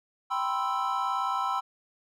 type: chord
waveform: triangle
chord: C major seventh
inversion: second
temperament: equal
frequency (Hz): 784 / 987.8 / 1046.5 / 1318.5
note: G5 / B5 / C6 / E6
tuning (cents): 0 / 0 / 0 / 0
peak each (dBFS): -31 / -30 / -31 / -29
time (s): 0.3-1.61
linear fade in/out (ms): 20
effects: none